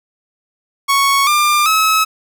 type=tone with pitch steps; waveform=sawtooth; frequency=1108.7 / 1195.2 / 1288.4 Hz; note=C#6 / D6 / E6; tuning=0 / +30 / -40 cents; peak=-7 dBFS; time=0.88-2.05 s; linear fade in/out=20 ms; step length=390 ms; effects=none

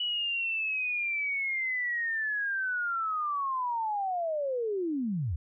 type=linear sweep; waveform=sine; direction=down; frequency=2954 to 68 Hz; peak=-28 dBFS; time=0-5.36 s; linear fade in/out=5 ms; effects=none

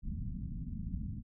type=low-pass noise; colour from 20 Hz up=pink; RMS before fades=-39 dBFS; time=0.02-1.23 s; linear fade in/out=50 ms; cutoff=240 Hz; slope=48 dB/octave; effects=none

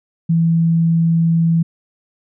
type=tone; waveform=sine; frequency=165.6 Hz; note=E3; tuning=8 cents sharp; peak=-11 dBFS; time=0.29-1.63 s; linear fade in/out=10 ms; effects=none

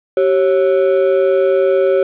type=ring-modulated tone; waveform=triangle; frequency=466.2 Hz; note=A#4; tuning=in tune; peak=-5 dBFS; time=0.17-2.03 s; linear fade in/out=2 ms; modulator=81.2 Hz; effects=resampled to 8000 Hz + 7-bit

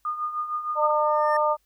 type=tone with tremolo; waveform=sine; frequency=1221 Hz; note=D#6; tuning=33 cents flat; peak=-23 dBFS; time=0.05-0.91 s; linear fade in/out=2 ms; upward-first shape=triangle; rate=6.5 Hz; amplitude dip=70%
type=harmonic tone; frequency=301.9 Hz; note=D4; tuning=48 cents sharp; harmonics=2 / 3 / 4; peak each=-23 / -24 / -24 dBFS; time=0.75-1.57 s; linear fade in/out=50 ms
type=tone with exponential growth; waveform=triangle; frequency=1800 Hz; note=A6; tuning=39 cents sharp; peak=-25 dBFS; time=0.93-1.37 s; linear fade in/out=5 ms; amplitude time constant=94 ms
effects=added 50 Hz sine -70 dBFS peak until 1.65 s + white hiss -70 dBFS RMS until 1.65 s

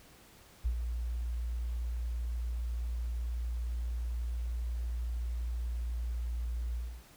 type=tone with ADSR envelope; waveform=sine; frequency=59 Hz; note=A#1; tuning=22 cents sharp; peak=-26 dBFS; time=0.64-7.04 s; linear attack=20 ms; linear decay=76 ms; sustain=-6 dB; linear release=280 ms; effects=pink hiss -58 dBFS RMS until 7.16 s

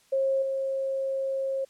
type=tone with level steps; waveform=sine; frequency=538 Hz; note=C5; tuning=48 cents sharp; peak=-22 / -26 dBFS; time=0.12-1.65 s; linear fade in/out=10 ms; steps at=0.42 s; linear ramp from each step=5 ms; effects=white hiss -62 dBFS RMS until 1.69 s + low-pass 10000 Hz 12 dB/octave

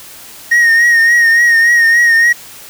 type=tone with vibrato; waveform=triangle; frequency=1864.7 Hz; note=A#6; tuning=in tune; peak=-4 dBFS; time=0.51-2.33 s; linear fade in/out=10 ms; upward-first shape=triangle; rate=3.5 Hz; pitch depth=50 cents each way; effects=white hiss -34 dBFS RMS until 2.69 s

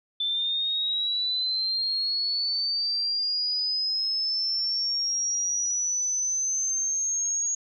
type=linear sweep; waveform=sine; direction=up; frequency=3520 to 6645 Hz; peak=-24 dBFS; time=0.2-7.55 s; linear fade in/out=5 ms; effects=none

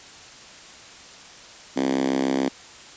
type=tone with high-pass filter; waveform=5% pulse; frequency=67 Hz; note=C2; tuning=42 cents sharp; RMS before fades=-23 dBFS; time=1.76-2.49 s; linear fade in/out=10 ms; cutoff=260 Hz; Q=3.8; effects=white hiss -44 dBFS RMS until 2.96 s + resampled to 16000 Hz

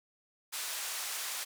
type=band-pass noise; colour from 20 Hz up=white; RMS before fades=-38 dBFS; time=0.52-1.45 s; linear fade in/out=20 ms; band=790 to 11000 Hz; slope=12 dB/octave; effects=none

